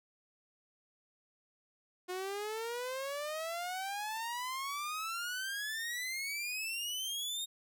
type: exponential sweep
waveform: sawtooth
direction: up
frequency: 358.9 to 3735 Hz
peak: -33 dBFS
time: 2.08-7.46 s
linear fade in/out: 20 ms
effects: none